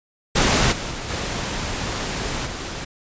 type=noise with level steps; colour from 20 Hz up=pink; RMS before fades=-17 / -28 / -30 / -26 / -30 dBFS; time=0.35-2.85 s; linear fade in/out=10 ms; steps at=0.71 / 0.9 / 1.08 / 2.45 s; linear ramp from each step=20 ms; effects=resampled to 16000 Hz

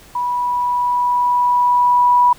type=tone with level ramp; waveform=sine; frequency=979 Hz; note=B5; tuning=15 cents flat; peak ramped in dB=-17 to -8 dBFS; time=0.15-2.33 s; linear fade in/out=5 ms; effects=pink hiss -44 dBFS RMS until 2.38 s

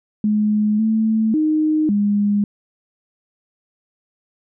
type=tone with pitch steps; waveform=sine; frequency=211.3 / 220.3 / 309.2 / 204.8 Hz; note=G#3 / A3 / D#4 / G#3; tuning=+30 / +2 / -11 / -24 cents; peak=-14 dBFS; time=0.24-2.44 s; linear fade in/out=2 ms; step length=550 ms; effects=none

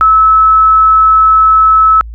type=tone; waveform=sine; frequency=1300 Hz; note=E6; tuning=24 cents flat; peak=-3 dBFS; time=0.01-2.01 s; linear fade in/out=0 ms; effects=added 56 Hz sine -23 dBFS peak until 2.14 s

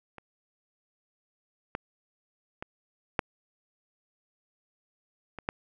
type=clicks; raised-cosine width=0.5 ms; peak=-29 / -16 / -21 / -9 / -24 / -13 dBFS; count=6; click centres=0.183 / 1.751 / 2.625 / 3.192 / 5.387 / 5.489 s; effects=none

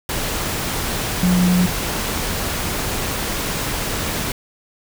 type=tone in noise; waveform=sine; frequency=180 Hz; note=F#3; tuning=47 cents flat; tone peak=-13 dBFS; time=1.23-1.66 s; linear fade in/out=2 ms; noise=pink; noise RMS=-23 dBFS; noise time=0.09-4.32 s; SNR=+7 dB; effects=none

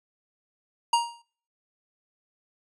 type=tone with exponential decay; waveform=square; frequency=940 Hz; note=A#5; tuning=14 cents sharp; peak=-17 dBFS; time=0.93-1.22 s; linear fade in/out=5 ms; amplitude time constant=62 ms; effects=noise-tail reverb RT60 0.5 s tail -23 dB re dry + resampled to 24000 Hz

